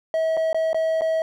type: tone with dropouts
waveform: triangle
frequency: 644 Hz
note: E5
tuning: 41 cents flat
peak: -17 dBFS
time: 0.14-1.22 s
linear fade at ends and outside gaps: 1 ms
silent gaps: 0.369-0.373 / 0.53-0.545 / 0.731-0.745 / 1.01-1.018 s
effects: none